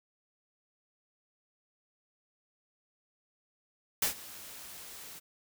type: noise with ADSR envelope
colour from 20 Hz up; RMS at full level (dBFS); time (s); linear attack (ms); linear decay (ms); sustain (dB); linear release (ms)
white; -27; 4.02-5.2; 4; 110; -20; 20
effects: none